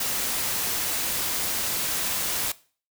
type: noise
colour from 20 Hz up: white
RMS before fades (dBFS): -27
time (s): 0-2.52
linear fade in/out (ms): 5
effects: noise-tail reverb RT60 0.4 s tail -19 dB re dry